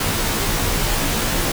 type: noise with comb filter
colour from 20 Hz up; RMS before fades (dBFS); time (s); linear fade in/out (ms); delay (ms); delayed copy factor
pink; -20; 0-1.52; 5; 16; -0.9
effects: none